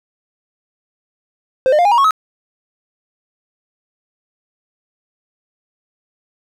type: tone with pitch steps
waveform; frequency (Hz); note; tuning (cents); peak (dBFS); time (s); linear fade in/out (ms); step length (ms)
triangle; 520 / 604.3 / 702.2 / 816 / 948.2 / 1101.8 / 1280.4; C5 / D5 / F5 / G#5 / A#5 / C#6 / D#6; -11 / +49 / +9 / -31 / +29 / -11 / +49; -7; 1.66-2.108; 0; 64
effects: none